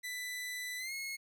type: tone with pitch glide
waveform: sawtooth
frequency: 1991 to 2171 Hz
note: B6 to C#7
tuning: +14 to -37 cents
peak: -35 dBFS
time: 0.03-1.17 s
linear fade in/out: 20 ms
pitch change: +149 cents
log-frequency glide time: 0.78-0.93 s
effects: none